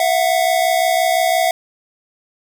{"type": "tone pair together", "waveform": "square", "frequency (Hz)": [666.2, 732], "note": ["E5", "F#5"], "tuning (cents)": [18, -19], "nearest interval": "major second", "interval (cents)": 163, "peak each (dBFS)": -17, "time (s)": [0, 1.51], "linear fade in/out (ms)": 2, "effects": []}